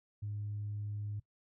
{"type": "tone", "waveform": "sine", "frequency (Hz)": 103.83, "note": "G#2", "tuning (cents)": 0, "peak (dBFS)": -36, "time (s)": [0.22, 1.2], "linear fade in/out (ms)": 10, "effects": ["noise-tail reverb RT60 0.1 s tail -19 dB re dry", "tanh soft clip ceiling -32 dBFS"]}